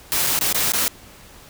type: noise with dropouts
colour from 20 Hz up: white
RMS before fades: -20 dBFS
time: 0.12-0.88 s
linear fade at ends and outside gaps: 0 ms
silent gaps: 0.266-0.27 / 0.39-0.411 / 0.527-0.546 / 0.72-0.735 s
effects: pink hiss -45 dBFS RMS until 1.49 s